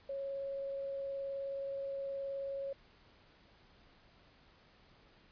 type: tone with vibrato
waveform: sine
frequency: 550 Hz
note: C#5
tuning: 14 cents flat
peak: -37 dBFS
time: 0.09-2.73 s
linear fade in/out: 5 ms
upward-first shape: sine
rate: 19 Hz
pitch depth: 9 cents each way
effects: pink hiss -64 dBFS RMS until 5.31 s + resampled to 11025 Hz